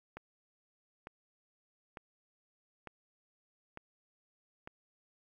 click train, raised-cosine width 0.5 ms, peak -29 dBFS, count 6, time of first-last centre 0.17-4.675 s, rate 1.11 Hz, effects 11-bit

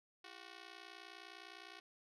5% pulse ring-modulated tone, 370 Hz, F#4, in tune, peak -38 dBFS, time 0.24-1.8 s, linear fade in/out 2 ms, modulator 29.9 Hz, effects low-pass 6000 Hz 12 dB/octave

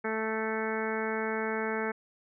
harmonic tone, 220 Hz, A3, in tune, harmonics 1 / 2 / 3 / 4 / 5 / 6 / 7 / 8 / 9 / 10, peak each -36 / -33 / -41 / -38 / -46 / -40 / -39 / -40 / -45 / -41 dBFS, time 0.04-1.92 s, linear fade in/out 10 ms, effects none

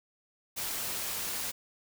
white noise, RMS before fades -35 dBFS, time 0.56-1.52 s, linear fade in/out 20 ms, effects none

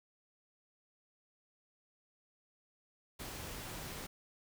pink noise, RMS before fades -45 dBFS, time 3.19-4.07 s, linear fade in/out 10 ms, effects none

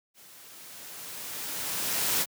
white noise with level ramp, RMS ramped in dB -53 to -25 dBFS, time 0.14-2.26 s, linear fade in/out 50 ms, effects high-pass 100 Hz 12 dB/octave

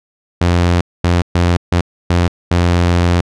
sawtooth tone bursts at uneven times, 87.31 Hz, F2, in tune, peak -6 dBFS, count 6, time 0.41-0.81 / 1.04-1.22 / 1.35-1.57 / 1.72-1.81 / 2.1-2.28 / 2.51-3.21 s, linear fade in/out 5 ms, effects low-pass 6000 Hz 12 dB/octave

